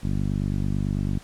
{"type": "tone with low-pass filter", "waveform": "10% pulse", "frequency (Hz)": 49.05, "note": "G1", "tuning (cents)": 2, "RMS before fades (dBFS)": -25, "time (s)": [0.03, 1.19], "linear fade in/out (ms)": 10, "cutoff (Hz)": 210, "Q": 1.1, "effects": ["pink hiss -49 dBFS RMS until 1.23 s", "low-pass 10000 Hz 12 dB/octave"]}